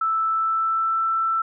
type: tone with pitch glide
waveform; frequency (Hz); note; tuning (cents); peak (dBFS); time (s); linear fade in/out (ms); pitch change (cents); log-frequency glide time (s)
sine; 1318.5 to 1331.5; E6 to E6; 0 to +17; -19; 0.01-1.42; 5; +17; 0.28-1.04
effects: none